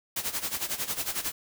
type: noise with tremolo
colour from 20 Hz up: white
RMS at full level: -29 dBFS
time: 0.16-1.32 s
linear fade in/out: 5 ms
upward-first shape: sine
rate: 11 Hz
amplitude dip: 80%
effects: none